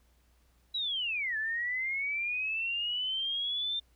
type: linear two-way sweep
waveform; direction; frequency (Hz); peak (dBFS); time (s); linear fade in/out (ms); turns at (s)
sine; down then up; 3951 to 1715 to 3607; -30; 0.74-3.8; 10; 1.37
effects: added 60 Hz sine -64 dBFS peak until 3.95 s + pink hiss -71 dBFS RMS until 3.95 s